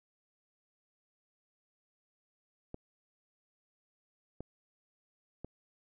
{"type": "clicks", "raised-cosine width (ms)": 2, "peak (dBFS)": -28, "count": 3, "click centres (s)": [2.744, 4.406, 5.446], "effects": []}